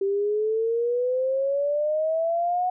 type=exponential sweep; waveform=sine; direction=up; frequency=389.2 to 736 Hz; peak=-21 dBFS; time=0.01-2.7 s; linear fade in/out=5 ms; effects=none